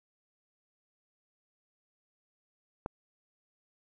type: click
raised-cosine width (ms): 1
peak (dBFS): -20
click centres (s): 2.861
effects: none